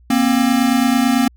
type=tone pair together; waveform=square; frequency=236.8 / 265.8 Hz; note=A#3 / C4; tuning=+27 / +27 cents; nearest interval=major second; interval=200 cents; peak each=-16 dBFS; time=0.1-1.28 s; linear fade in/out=5 ms; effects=added 60 Hz sine -45 dBFS peak until 1.36 s